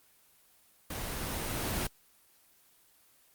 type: noise with level ramp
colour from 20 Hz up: pink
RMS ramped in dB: -38 to -32 dBFS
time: 0.9-1.87 s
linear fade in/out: 5 ms
effects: white hiss -64 dBFS RMS until 3.34 s + Opus 24 kbps